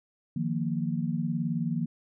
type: chord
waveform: sine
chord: Eb suspended second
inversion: none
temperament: equal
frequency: 155.56 / 174.61 / 233.1 Hz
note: Eb3 / F3 / Bb3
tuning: 0 / 0 / 0 cents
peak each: -31 dBFS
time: 0.36-1.86 s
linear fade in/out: 5 ms
effects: none